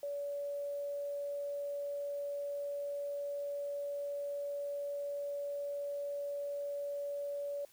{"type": "tone", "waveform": "sine", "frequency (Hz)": 571, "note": "D5", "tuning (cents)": -49, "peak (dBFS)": -36, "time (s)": [0.03, 7.65], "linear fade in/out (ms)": 2, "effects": ["white hiss -64 dBFS RMS until 7.72 s"]}